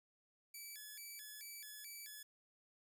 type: tone with vibrato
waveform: 5% pulse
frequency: 1986 Hz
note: B6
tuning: 9 cents sharp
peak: -40 dBFS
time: 0.54-2.23 s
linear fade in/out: 5 ms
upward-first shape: square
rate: 2.3 Hz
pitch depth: 260 cents each way
effects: none